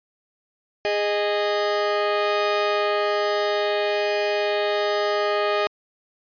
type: tone pair together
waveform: sawtooth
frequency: 412.7 / 618.9 Hz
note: G#4 / D#5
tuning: -11 / -9 cents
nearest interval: perfect fifth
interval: 702 cents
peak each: -19 dBFS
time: 0.85-5.67 s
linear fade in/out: 0 ms
effects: resampled to 11025 Hz